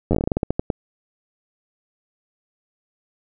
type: slowing click train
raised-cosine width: 2 ms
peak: -6 dBFS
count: 15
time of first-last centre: 0.11-0.702 s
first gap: 10 ms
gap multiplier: 1.2
effects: none